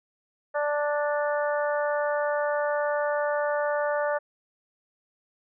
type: harmonic tone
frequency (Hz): 293.7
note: D4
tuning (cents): 0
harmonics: 2 / 3 / 4 / 5 / 6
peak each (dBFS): -25 / -32 / -34 / -34 / -36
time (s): 0.54-4.19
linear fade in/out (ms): 20
effects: none